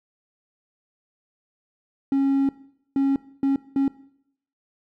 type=tone bursts at uneven times; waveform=triangle; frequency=273.9 Hz; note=C#4; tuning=21 cents flat; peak=-15 dBFS; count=4; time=2.12-2.49 / 2.96-3.16 / 3.43-3.56 / 3.76-3.88 s; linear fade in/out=2 ms; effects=noise-tail reverb RT60 0.7 s tail -20 dB re dry + tanh soft clip ceiling -11 dBFS